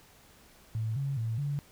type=tone with pitch steps; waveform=sine; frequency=110.8 / 138.3 / 113 / 143.3 Hz; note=A2 / C#3 / A2 / D3; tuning=+13 / -4 / +47 / -42 cents; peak=-29 dBFS; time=0.75-1.59 s; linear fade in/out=0 ms; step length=210 ms; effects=pink hiss -58 dBFS RMS until 1.71 s